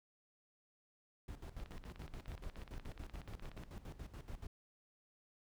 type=noise with tremolo; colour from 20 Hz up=brown; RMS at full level=-46 dBFS; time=1.28-4.47 s; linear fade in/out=5 ms; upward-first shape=square; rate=7 Hz; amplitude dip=75%
type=click train; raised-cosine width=0.3 ms; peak=-38 dBFS; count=35; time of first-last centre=1.6-3.636 s; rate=16.7 Hz
effects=none